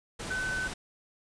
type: tone in noise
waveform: sine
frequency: 1515 Hz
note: F#6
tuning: 40 cents sharp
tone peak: -30 dBFS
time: 0.3-0.68 s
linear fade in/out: 10 ms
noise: pink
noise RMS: -38 dBFS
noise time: 0.19-0.74 s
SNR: +5 dB
effects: resampled to 22050 Hz